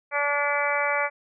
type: harmonic tone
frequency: 288.2 Hz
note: D4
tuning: 33 cents flat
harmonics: 2 / 3 / 4 / 5 / 6 / 7 / 8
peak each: -28 / -30 / -30 / -30 / -33 / -29 / -29 dBFS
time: 0.11-1.1 s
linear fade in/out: 50 ms
effects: none